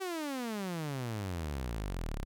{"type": "exponential sweep", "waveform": "sawtooth", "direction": "down", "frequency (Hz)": [390, 32], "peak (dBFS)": -31, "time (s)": [0, 2.25], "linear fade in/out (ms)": 20, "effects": []}